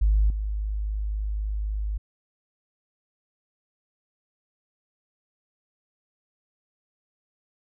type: tone with level steps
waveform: sine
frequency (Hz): 51.91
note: G#1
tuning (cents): 0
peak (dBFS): -16 / -25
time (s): 0.01-1.98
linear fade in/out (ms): 10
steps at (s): 0.3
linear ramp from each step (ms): 2
effects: tanh soft clip ceiling -12 dBFS